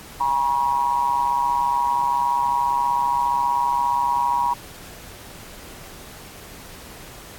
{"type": "tone with amplitude modulation", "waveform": "sine", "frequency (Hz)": 959, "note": "A#5", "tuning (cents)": 49, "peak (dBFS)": -14, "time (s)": [0.2, 4.54], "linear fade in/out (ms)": 10, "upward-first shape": "sine", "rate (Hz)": 135, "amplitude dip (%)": 80, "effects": ["pink hiss -41 dBFS RMS until 7.38 s", "AAC 64 kbps"]}